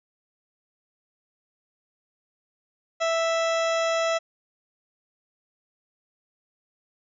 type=harmonic tone with a mistuned harmonic; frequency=659.3 Hz; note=E5; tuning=in tune; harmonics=1 / 2 / 3 / 4 / 5 / 6 / 8 / 9 / 10; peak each=-23 / -29 / -33 / -35 / -37 / -39 / -41 / -42 / -43 dBFS; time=3-4.19 s; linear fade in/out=20 ms; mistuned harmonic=10; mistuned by=+64 cents; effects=none